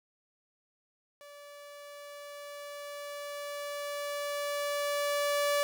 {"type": "tone with level ramp", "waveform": "sawtooth", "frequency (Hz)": 578, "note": "D5", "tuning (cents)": -28, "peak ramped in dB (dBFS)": [-45, -22], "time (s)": [1.21, 5.63], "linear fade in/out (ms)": 0, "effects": []}